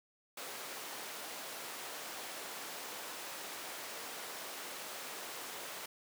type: high-pass noise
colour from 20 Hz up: pink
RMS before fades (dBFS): -45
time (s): 0.37-5.86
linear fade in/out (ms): 5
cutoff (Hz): 460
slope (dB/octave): 12
effects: none